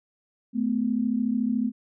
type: tone pair together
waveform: sine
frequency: 217.6 / 251.4 Hz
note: A3 / B3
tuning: -19 / +31 cents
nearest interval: major second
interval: 250 cents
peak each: -25 dBFS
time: 0.53-1.72 s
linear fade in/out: 50 ms
effects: none